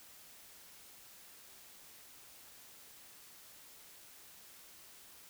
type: silence
effects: white hiss -57 dBFS RMS until 5.29 s